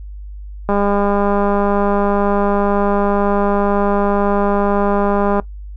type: click train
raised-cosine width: 1 ms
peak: -4 dBFS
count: 952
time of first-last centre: 0.69-5.398 s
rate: 202 Hz
effects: noise-tail reverb RT60 0.1 s tail -19 dB re dry + added 50 Hz sine -28 dBFS peak until 5.76 s